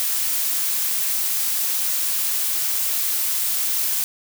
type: noise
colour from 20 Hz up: blue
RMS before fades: -22 dBFS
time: 0-4.04 s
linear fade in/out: 0 ms
effects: none